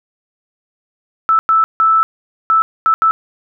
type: tone bursts at uneven times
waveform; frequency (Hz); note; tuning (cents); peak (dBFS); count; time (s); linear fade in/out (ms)
sine; 1316; E6; -3; -8; 6; 1.29-1.39 / 1.49-1.64 / 1.8-2.03 / 2.5-2.62 / 2.86-2.94 / 3.02-3.11; 0
effects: none